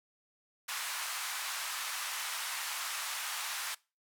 pink band-pass noise, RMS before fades -38 dBFS, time 0.68-3.75 s, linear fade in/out 10 ms, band 980 to 14000 Hz, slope 24 dB/octave, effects noise-tail reverb RT60 0.3 s tail -23 dB re dry

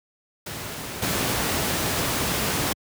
pink noise with level steps, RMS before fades -33 / -24 dBFS, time 0.46-2.73 s, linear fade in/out 5 ms, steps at 1.02 s, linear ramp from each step 5 ms, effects high-pass 80 Hz 12 dB/octave

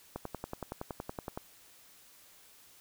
click train, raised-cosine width 1 ms, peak -23 dBFS, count 14, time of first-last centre 0.16-1.375 s, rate 10.7 Hz, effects white hiss -59 dBFS RMS until 2.8 s

